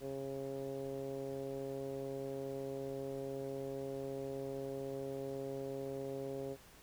10% pulse tone with low-pass filter, 136 Hz, C#3, 33 cents flat, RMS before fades -42 dBFS, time 0-6.57 s, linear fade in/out 50 ms, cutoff 480 Hz, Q 3.4, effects pink hiss -60 dBFS RMS until 6.82 s

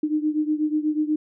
sine beating tone pair, 302.7 / 310.9 Hz, D#4 / D#4, -48 / -1 cents, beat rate 8.2 Hz, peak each -22 / -25 dBFS, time 0.03-1.16 s, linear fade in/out 5 ms, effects none

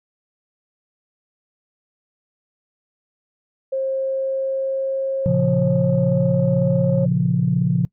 sine tone with pitch glide, 533 to 542 Hz, C5 to C#5, +32 to -39 cents, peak -19 dBFS, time 3.72-7.06 s, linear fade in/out 10 ms, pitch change +29 cents, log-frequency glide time 3.88-6.43 s
sine chord, Bb minor, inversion none, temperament equal, 116.54 / 138.59 / 174.61 Hz, Bb2 / Db3 / F3, 0 / 0 / 0 cents, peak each -23 / -19 / -18 dBFS, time 5.26-7.85 s, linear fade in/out 0 ms
effects noise-tail reverb RT60 0.1 s tail -23 dB re dry + tanh soft clip ceiling -6 dBFS

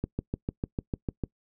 click train, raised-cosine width 3 ms, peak -16 dBFS, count 9, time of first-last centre 0.04-1.238 s, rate 6.68 Hz, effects noise-tail reverb RT60 0.1 s tail -23 dB re dry

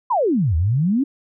sine exponential two-way sweep, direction down then up, 1072 to 75.7 to 292.4 Hz, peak -15 dBFS, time 0.1-1.04 s, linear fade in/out 10 ms, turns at 0.56 s, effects none

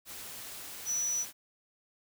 sine tone in noise, 5920 Hz, F#8, in tune, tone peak -29 dBFS, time 0.85-1.26 s, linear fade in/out 50 ms, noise white, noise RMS -44 dBFS, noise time 0.05-1.33 s, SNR +12 dB, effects none

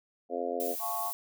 harmonic tone, 86.8 Hz, F2, 10 cents flat, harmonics 3 / 4 / 5 / 6 / 7 / 8, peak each -40 / -40 / -36 / -36 / -39 / -36 dBFS, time 0.29-0.76 s, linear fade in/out 50 ms
violet noise, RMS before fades -37 dBFS, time 0.6-1.13 s, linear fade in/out 0 ms
sine chord, F augmented, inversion none, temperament equal with one note detuned, 698.5 / 866.9 / 1108.7 Hz, F5 / A5 / C#6, 0 / -26 / 0 cents, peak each -36 / -38 / -36 dBFS, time 0.79-1.13 s, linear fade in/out 50 ms
effects none

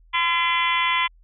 harmonic tone, 340.1 Hz, F4, 46 cents flat, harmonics 3 / 4 / 5 / 6 / 7 / 8 / 9 / 10, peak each -22 / -33 / -35 / -24 / -27 / -33 / -29 / -30 dBFS, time 0.13-1.08 s, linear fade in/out 20 ms, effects added 41 Hz sine -50 dBFS peak until 1.23 s

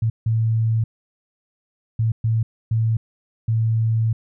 sine tone bursts at uneven times, 112.5 Hz, A2, 39 cents sharp, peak -16 dBFS, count 6, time 0.02-0.1 / 0.26-0.84 / 1.99-2.12 / 2.24-2.43 / 2.71-2.97 / 3.48-4.13 s, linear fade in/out 5 ms, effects none

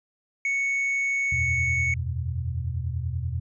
triangle tone, 2217 Hz, C#7, in tune, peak -21 dBFS, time 0.45-1.94 s, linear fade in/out 2 ms
sine chord, E suspended second, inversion none, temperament just, 82.41 / 92.71 / 123.61 Hz, E2 / F#2 / B2, 0 / +4 / +2 cents, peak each -29 / -33 / -30 dBFS, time 1.32-3.4 s, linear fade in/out 5 ms
effects resampled to 22050 Hz

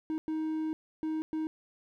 triangle tone bursts at uneven times, 314.4 Hz, D#4, 18 cents sharp, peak -28 dBFS, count 4, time 0.1-0.18 / 0.28-0.73 / 1.03-1.22 / 1.33-1.47 s, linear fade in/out 0 ms, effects none

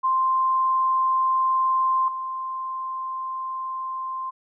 sine tone with level steps, 1046.5 Hz, C6, in tune, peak -18 / -27 dBFS, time 0.03-4.31 s, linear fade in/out 20 ms, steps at 2.08 s, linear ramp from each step 2 ms, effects none

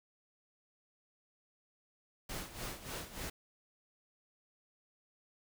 pink noise with tremolo, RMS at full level -41 dBFS, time 2.29-3.3 s, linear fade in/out 5 ms, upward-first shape sine, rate 3.4 Hz, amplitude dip 75%, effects none

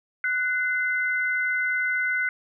sine tone pair together, 1486.7 / 2062 Hz, F#6 / C7, +8 / -26 cents, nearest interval tritone, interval 566 cents, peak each -24 / -26 dBFS, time 0.24-2.29 s, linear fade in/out 2 ms, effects none

